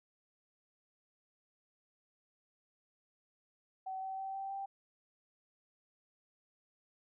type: tone with pitch steps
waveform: sine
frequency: 760 / 766.2 / 772.4 / 778.7 / 785 Hz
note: F#5 / G5 / G5 / G5 / G5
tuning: +46 / -40 / -26 / -12 / +2 cents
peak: -38 dBFS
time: 3.86-4.66 s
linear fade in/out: 10 ms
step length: 160 ms
effects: none